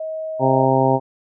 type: tone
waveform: sine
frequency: 634 Hz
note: D#5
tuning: 32 cents sharp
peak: -24 dBFS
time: 0-0.65 s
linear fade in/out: 5 ms
type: harmonic tone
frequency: 132.5 Hz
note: C3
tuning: 22 cents sharp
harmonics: 1 / 2 / 3 / 4 / 5 / 6 / 7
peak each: -21 / -21 / -21 / -21 / -21 / -21 / -21 dBFS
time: 0.39-1 s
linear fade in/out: 50 ms
effects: none

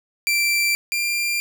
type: tone pair in turn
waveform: sawtooth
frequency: 2349 / 2383 Hz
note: D7 / D7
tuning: 0 / +25 cents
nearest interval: unison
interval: 25 cents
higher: second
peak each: -14 / -17 dBFS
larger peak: first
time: 0.27-0.75 / 0.92-1.4 s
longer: neither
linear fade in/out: 0 ms
effects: none

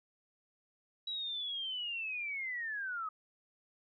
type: linear sweep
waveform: sine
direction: down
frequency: 3909 to 1244.5 Hz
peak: -36 dBFS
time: 1.07-3.09 s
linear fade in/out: 5 ms
effects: none

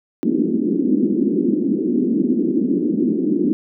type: band-pass noise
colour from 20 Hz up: white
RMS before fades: -18 dBFS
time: 0.23-3.53 s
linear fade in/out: 0 ms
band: 200 to 350 Hz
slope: 48 dB/octave
effects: none

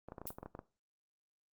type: clicks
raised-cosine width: 1 ms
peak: -31 dBFS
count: 11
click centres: 0.086 / 0.121 / 0.182 / 0.216 / 0.255 / 0.305 / 0.385 / 0.43 / 0.46 / 0.551 / 0.591 s
type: noise with exponential decay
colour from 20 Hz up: violet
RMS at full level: -36 dBFS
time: 0.27-0.36 s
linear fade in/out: 0 ms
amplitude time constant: 18 ms
effects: noise-tail reverb RT60 0.3 s tail -18 dB re dry + Opus 32 kbps

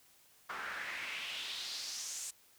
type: noise with band-pass filter sweep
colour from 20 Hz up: pink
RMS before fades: -42 dBFS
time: 0.49-2.31 s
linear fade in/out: 10 ms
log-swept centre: 1300 to 7800 Hz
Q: 2.9
effects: white hiss -65 dBFS RMS until 2.58 s

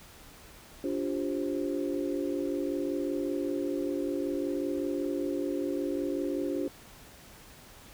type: tone cluster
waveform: sine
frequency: 287.8 / 348.4 / 393.6 / 529 Hz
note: D4 / F4 / G4 / C5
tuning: -35 / -4 / +7 / +19 cents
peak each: -32 / -34 / -36 / -37 dBFS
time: 0.84-6.68 s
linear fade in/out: 2 ms
effects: pink hiss -52 dBFS RMS until 7.93 s

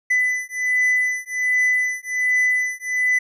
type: beating tone pair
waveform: triangle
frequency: 2000 / 2001.3 Hz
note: B6 / B6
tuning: +21 / +22 cents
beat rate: 1.3 Hz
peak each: -19 dBFS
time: 0.1-3.19 s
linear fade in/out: 10 ms
effects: resampled to 32000 Hz

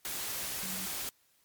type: tone in noise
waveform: sine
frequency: 188.5 Hz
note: F#3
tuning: 32 cents sharp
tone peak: -43 dBFS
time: 0.63-0.86 s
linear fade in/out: 0 ms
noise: white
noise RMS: -37 dBFS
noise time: 0.05-1.09 s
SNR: -9 dB
effects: white hiss -69 dBFS RMS until 1.44 s + MP3 96 kbps

